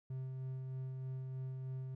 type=tone with tremolo; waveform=triangle; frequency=130.81 Hz; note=C3; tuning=in tune; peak=-37 dBFS; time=0.1-1.95 s; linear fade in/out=5 ms; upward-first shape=sine; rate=3.2 Hz; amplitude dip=25%; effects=none